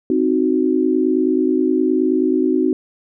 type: chord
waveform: sine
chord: C diminished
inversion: none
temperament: equal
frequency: 261.6 / 311.1 / 370 Hz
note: C4 / Eb4 / Gb4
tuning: 0 / 0 / 0 cents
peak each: -18 dBFS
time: 0.1-2.73 s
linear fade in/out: 2 ms
effects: none